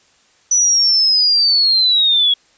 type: linear sweep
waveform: sine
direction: down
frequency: 5970 to 3322 Hz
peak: -10 dBFS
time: 0.51-2.34 s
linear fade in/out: 5 ms
effects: white hiss -54 dBFS RMS until 2.57 s + resampled to 16000 Hz